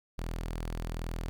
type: tone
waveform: sawtooth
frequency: 41.2 Hz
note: E1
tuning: in tune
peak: -30 dBFS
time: 0.18-1.29 s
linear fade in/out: 0 ms
effects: 12-bit